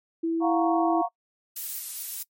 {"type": "tone", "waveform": "sine", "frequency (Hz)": 329.6, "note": "E4", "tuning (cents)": 0, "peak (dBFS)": -23, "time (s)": [0.23, 1.02], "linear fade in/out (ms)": 10}
{"type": "chord", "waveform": "sine", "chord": "Gb major seventh", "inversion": "third", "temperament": "equal", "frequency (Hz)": [698.5, 740, 932.3, 1108.7], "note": ["F5", "Gb5", "Bb5", "Db6"], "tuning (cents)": [0, 0, 0, 0], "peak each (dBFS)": [-25, -30, -30, -30], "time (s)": [0.4, 1.09], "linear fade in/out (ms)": 50}
{"type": "noise", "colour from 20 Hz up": "violet", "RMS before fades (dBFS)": -31, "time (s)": [1.56, 2.23], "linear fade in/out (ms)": 5}
{"effects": ["noise-tail reverb RT60 0.1 s tail -23 dB re dry", "MP3 64 kbps"]}